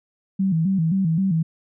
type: tone with vibrato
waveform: sine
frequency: 176.6 Hz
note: F3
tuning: 20 cents sharp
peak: -17 dBFS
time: 0.39-1.43 s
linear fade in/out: 10 ms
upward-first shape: square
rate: 3.8 Hz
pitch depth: 150 cents each way
effects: none